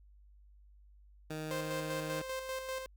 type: tone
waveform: 15% pulse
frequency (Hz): 155.56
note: D#3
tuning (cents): 0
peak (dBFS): -32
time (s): 1.3-2.22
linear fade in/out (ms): 5
type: tone with tremolo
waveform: sawtooth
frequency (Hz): 523.3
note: C5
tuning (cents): 0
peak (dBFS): -32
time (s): 1.51-2.86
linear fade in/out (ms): 0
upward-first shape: square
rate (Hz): 5.1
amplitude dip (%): 45
effects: added 50 Hz sine -57 dBFS peak until 2.96 s